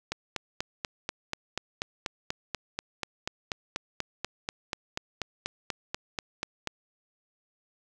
click train, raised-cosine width 0.2 ms, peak -13 dBFS, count 28, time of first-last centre 0.12-6.673 s, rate 4.12 Hz, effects none

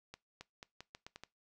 accelerating click train, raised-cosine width 0.2 ms, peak -30 dBFS, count 8, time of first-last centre 0.14-1.236 s, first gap 270 ms, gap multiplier 0.81, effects noise-tail reverb RT60 0.2 s tail -21 dB re dry

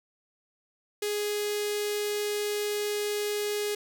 sawtooth tone with notch filter, 415.5 Hz, G#4, 1 cent sharp, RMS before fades -30 dBFS, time 1.02-3.75 s, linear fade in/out 5 ms, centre 1000 Hz, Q 0.51, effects none

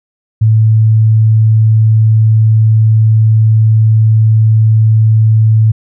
sine tone, 110 Hz, A2, in tune, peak -4 dBFS, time 0.41-5.72 s, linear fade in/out 10 ms, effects none

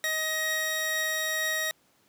sawtooth tone pair together, 630 / 1887.9 Hz, D#5 / A#6, +21 / +21 cents, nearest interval octave + perfect fifth, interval 1900 cents, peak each -31 / -24 dBFS, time 0.04-1.71 s, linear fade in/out 0 ms, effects pink hiss -65 dBFS RMS until 2.08 s + high-pass 150 Hz 12 dB/octave

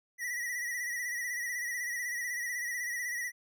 square tone with vibrato, 1938 Hz, B6, 33 cents flat, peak -34 dBFS, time 0.18-3.32 s, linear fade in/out 50 ms, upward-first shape sine, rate 16 Hz, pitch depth 59 cents each way, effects none

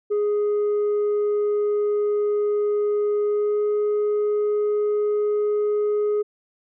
sine tone with pitch glide, 415.3 to 417.9 Hz, G#4 to G#4, 0 to +11 cents, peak -16 dBFS, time 0.1-6.23 s, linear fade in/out 20 ms, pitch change +11 cents, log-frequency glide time 3.25-3.63 s, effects tanh soft clip ceiling -18 dBFS

